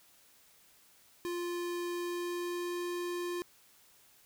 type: tone with pitch glide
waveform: square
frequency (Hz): 349.2 to 351.4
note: F4 to F4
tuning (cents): 0 to +11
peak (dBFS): -35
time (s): 1.25-3.42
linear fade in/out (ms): 0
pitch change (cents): +11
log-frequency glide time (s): 1.87-2.84
effects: white hiss -63 dBFS RMS until 4.25 s